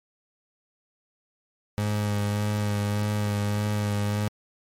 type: tone with vibrato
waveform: 30% pulse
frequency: 103.83 Hz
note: G#2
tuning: in tune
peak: -21 dBFS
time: 1.78-4.28 s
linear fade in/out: 0 ms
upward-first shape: sine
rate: 1.7 Hz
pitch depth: 18 cents each way
effects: MP3 64 kbps